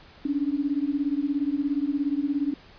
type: beating tone pair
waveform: sine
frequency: 277.2 / 294.2 Hz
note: C#4 / D4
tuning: 0 / +3 cents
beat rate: 17 Hz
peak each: -26 dBFS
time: 0.25-2.54 s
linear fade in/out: 5 ms
effects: pink hiss -51 dBFS RMS until 2.78 s + resampled to 11025 Hz